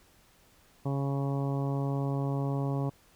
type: harmonic tone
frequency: 138.59 Hz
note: C#3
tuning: in tune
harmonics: 1 / 2 / 3 / 4 / 5 / 6 / 7 / 8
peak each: -29 / -35 / -39 / -41 / -43 / -45 / -46 / -47 dBFS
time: 0.85-2.9 s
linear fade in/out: 10 ms
effects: pink hiss -62 dBFS RMS until 3.15 s